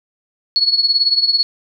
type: tone with tremolo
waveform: sine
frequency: 4373 Hz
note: C#8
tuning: 24 cents flat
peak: -8 dBFS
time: 0.56-1.43 s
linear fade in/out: 0 ms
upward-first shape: triangle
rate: 18 Hz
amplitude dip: 85%
effects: none